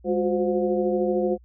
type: tone cluster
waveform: sine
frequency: 204.7 / 359.4 / 372.6 / 518 / 720 Hz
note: G#3 / F4 / F#4 / C5 / F#5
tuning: -25 / +50 / +12 / -17 / -47 cents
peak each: -27 / -24 / -32 / -25 / -33 dBFS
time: 0.04-1.38 s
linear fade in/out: 50 ms
effects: added 60 Hz sine -49 dBFS peak until 1.44 s